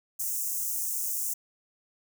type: high-pass noise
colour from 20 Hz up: white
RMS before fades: -31 dBFS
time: 0.19-1.34 s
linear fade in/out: 10 ms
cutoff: 6100 Hz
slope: 48 dB/octave
effects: none

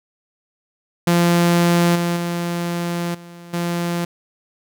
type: tone with level steps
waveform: sawtooth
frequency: 172.4 Hz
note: F3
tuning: 22 cents flat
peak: -9 / -14 / -17 / -33 / -16 dBFS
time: 1.07-4.05 s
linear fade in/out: 5 ms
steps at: 1.95 / 2.16 / 3.14 / 3.53 s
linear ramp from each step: 10 ms
effects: none

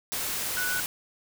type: tone in noise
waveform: sine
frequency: 1480 Hz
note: F#6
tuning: in tune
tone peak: -28 dBFS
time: 0.57-0.8 s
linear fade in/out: 0 ms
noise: white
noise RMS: -31 dBFS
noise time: 0.12-0.86 s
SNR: 0 dB
effects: none

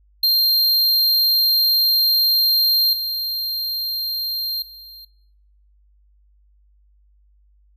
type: tone with level steps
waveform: square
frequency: 4186 Hz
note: C8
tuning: in tune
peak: -14 / -22 / -38 dBFS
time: 0.23-5.05 s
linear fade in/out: 5 ms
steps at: 2.93 / 4.62 s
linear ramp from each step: 2 ms
effects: noise-tail reverb RT60 0.8 s tail -22 dB re dry + added 50 Hz sine -53 dBFS peak until 7.76 s

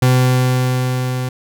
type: tone with level ramp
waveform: 40% pulse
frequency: 127.2 Hz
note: C3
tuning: 48 cents flat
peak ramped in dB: -8 to -18 dBFS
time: 0.02-1.29 s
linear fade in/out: 5 ms
effects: none

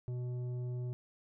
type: tone with tanh clipping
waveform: triangle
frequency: 123.8 Hz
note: B2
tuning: 5 cents sharp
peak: -37 dBFS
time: 0.08-0.93 s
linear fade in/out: 0 ms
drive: 13 dB
effects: none

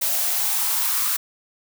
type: noise with high-pass filter sweep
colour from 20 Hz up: blue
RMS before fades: -22 dBFS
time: 0.01-1.17 s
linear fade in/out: 10 ms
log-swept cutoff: 580 to 1200 Hz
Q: 3.9
effects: none

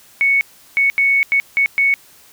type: tone bursts at uneven times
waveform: sine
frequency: 2217 Hz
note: C#7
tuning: in tune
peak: -11 dBFS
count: 6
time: 0.21-0.41 / 0.77-0.9 / 0.98-1.23 / 1.32-1.4 / 1.57-1.66 / 1.78-1.94 s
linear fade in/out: 0 ms
effects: white hiss -47 dBFS RMS until 2.32 s

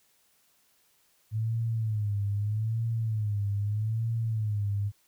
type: tone with vibrato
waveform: sine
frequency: 107.6 Hz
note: A2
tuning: 38 cents flat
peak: -26 dBFS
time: 1.31-4.92 s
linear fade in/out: 50 ms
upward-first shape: sine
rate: 0.8 Hz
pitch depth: 110 cents each way
effects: white hiss -67 dBFS RMS until 5.07 s

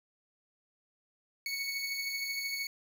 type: beating tone pair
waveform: 25% pulse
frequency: 2217 / 2230 Hz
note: C#7 / C#7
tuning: 0 / +10 cents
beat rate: 13 Hz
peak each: -31 / -38 dBFS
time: 1.46-2.67 s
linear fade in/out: 2 ms
effects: none

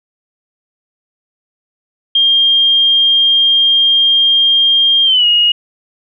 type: tone with pitch glide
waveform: sine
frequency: 3210 to 2876 Hz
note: G7 to F#7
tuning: +40 to -50 cents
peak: -7 dBFS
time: 2.15-5.52 s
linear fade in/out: 5 ms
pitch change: -190 cents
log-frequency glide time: 5.04-5.26 s
effects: none

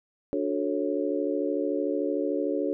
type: chord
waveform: sine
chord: D major seventh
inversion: none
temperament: just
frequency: 293.7 / 367.1 / 440.5 / 550.6 Hz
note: D4 / F#4 / A4 / C#5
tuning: 0 / -14 / +2 / -12 cents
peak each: -29 / -31 / -31 / -31 dBFS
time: 0.33-2.73 s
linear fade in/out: 0 ms
effects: none

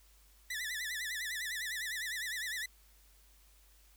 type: tone with vibrato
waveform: sawtooth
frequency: 1856 Hz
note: A#6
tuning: 8 cents flat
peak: -33 dBFS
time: 0.5-2.66 s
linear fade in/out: 5 ms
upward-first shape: sine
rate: 9.9 Hz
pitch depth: 150 cents each way
effects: added 50 Hz sine -62 dBFS peak until 3.96 s + white hiss -66 dBFS RMS until 3.96 s

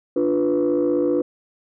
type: chord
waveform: sine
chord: B diminished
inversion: first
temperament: equal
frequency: 293.7 / 349.2 / 493.9 Hz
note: D4 / F4 / B4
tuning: 0 / 0 / 0 cents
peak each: -20 dBFS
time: 0.16-1.22 s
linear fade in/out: 5 ms
effects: tanh soft clip ceiling -12 dBFS

